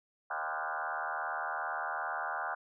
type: tone with frequency modulation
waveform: sine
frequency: 1108.7 Hz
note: C#6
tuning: in tune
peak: -33 dBFS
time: 0.3-2.55 s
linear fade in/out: 10 ms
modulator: 77.5 Hz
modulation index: 5.8
effects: none